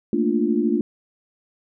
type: chord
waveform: sine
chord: Bb major seventh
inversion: third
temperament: equal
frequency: 220 / 233.1 / 293.7 / 349.2 Hz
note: A3 / Bb3 / D4 / F4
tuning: 0 / 0 / 0 / 0 cents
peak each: -23 dBFS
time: 0.13-0.81 s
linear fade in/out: 2 ms
effects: none